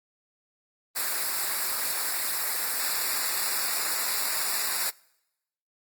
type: noise with comb filter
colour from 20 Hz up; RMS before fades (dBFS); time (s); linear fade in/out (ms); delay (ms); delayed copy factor
white; -28; 0.95-4.91; 20; 0.32; -1
effects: noise-tail reverb RT60 0.9 s tail -25 dB re dry + Opus 24 kbps